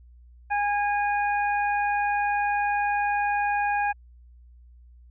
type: harmonic tone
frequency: 820 Hz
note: G#5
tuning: 22 cents flat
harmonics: 1 / 2 / 3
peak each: -23 / -29 / -33 dBFS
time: 0.5-3.93 s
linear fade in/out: 20 ms
effects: added 60 Hz sine -48 dBFS peak until 5.1 s